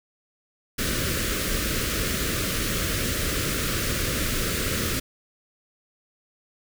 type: band-stop noise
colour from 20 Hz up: pink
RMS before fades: -26 dBFS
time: 0.78-5 s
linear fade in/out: 10 ms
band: 590 to 1200 Hz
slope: 48 dB/octave
effects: none